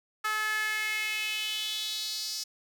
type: tone with high-pass filter sweep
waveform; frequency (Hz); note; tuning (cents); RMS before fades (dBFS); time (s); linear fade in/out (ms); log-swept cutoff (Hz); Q
sawtooth; 430; A4; -40; -32; 0.24-2.44; 10; 1400 to 5200; 4.2
effects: none